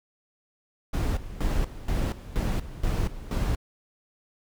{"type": "noise with tremolo", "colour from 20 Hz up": "brown", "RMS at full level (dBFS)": -25, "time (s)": [0.93, 3.56], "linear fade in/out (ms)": 10, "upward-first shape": "square", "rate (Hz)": 2.1, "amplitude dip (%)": 80, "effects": []}